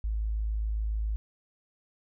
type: tone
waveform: sine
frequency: 53.6 Hz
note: A1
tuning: 45 cents flat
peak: -27 dBFS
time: 0.04-1.16 s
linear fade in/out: 0 ms
effects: none